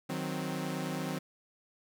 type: chord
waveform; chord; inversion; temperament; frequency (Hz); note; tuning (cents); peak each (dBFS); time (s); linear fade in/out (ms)
sawtooth; C diminished; first; equal; 155.56 / 185 / 261.6; Eb3 / Gb3 / C4; 0 / 0 / 0; -34; 0.09-1.19; 10
effects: none